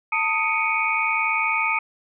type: tone cluster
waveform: sine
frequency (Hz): 895 / 1250 / 2199 / 2279 / 2481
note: A5 / D#6 / C#7 / C#7 / D#7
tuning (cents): +29 / +8 / -14 / +47 / -6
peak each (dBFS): -26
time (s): 0.12-1.79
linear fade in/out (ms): 5
effects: none